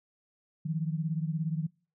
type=beating tone pair; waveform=sine; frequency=156.4 / 173.4 Hz; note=D#3 / F3; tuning=+9 / -12 cents; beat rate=17 Hz; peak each=-30 / -34 dBFS; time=0.65-1.67 s; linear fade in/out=10 ms; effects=noise-tail reverb RT60 0.4 s tail -26 dB re dry